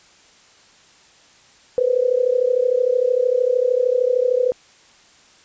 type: tone with amplitude modulation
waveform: sine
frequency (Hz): 500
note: B4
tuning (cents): +21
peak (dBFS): -11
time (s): 1.78-4.52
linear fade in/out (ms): 0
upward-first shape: sine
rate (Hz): 33.2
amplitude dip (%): 85
effects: white hiss -51 dBFS RMS until 5.44 s + resampled to 16000 Hz

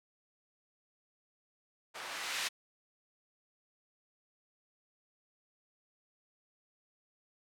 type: noise with low-pass filter sweep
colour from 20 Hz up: violet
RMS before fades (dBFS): -39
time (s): 1.94-2.49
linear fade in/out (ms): 20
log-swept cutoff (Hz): 1000 to 2600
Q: 0.75
effects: none

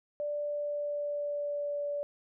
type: tone with pitch glide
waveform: sine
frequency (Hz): 587.3 to 578.5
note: D5 to D5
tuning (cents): 0 to -26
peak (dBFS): -31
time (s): 0.2-2.03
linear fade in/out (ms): 0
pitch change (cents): -26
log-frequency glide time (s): 0.31-1.87
effects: none

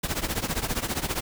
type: noise with tremolo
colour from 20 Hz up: pink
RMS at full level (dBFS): -25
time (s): 0.03-1.21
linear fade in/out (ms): 10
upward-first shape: triangle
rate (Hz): 15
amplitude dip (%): 90
effects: none

